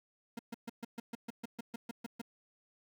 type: tone bursts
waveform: 40% pulse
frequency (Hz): 232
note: A#3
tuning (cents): -8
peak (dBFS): -38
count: 13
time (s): 0.37-2.216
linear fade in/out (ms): 5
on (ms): 22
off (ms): 130
effects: 11-bit